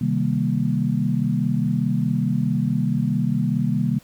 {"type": "chord", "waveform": "sine", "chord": "C minor seventh", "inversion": "none", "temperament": "equal", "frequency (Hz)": [130.81, 155.56, 196, 233.1], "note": ["C3", "Eb3", "G3", "Bb3"], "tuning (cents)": [0, 0, 0, 0], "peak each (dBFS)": -24, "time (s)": [0.01, 3.99], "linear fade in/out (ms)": 5, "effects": ["pink hiss -52 dBFS RMS until 4.03 s"]}